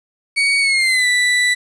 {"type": "tone with pitch glide", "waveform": "35% pulse", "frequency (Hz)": [2242, 1974.5], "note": ["C#7", "B6"], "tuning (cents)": [19, -1], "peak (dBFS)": -11, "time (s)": [0.36, 1.55], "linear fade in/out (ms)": 20, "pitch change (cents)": -220, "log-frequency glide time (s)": [0.6, 1.07], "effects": ["resampled to 22050 Hz", "8-bit"]}